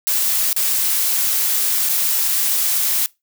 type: noise with dropouts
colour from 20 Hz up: blue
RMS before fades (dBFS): -18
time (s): 0.07-3.06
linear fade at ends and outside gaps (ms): 0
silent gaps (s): 0.529-0.564 / 1.889-1.894 / 2.281-2.284
effects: noise-tail reverb RT60 0.2 s tail -22 dB re dry